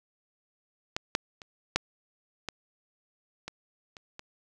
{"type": "clicks", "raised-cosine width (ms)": 0.2, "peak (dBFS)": [-12, -7, -27, -6, -16, -20, -28, -24], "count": 8, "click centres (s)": [0.965, 1.151, 1.418, 1.76, 2.487, 3.48, 3.968, 4.194], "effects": []}